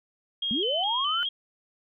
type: tone with vibrato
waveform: sine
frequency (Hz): 3149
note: G7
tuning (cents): +7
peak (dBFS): -26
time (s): 0.42-1.29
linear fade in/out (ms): 5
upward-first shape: square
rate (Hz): 2.4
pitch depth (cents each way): 56
type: linear sweep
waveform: sine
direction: up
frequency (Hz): 200.6 to 1458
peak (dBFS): -27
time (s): 0.51-1.23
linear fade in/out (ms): 0
effects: none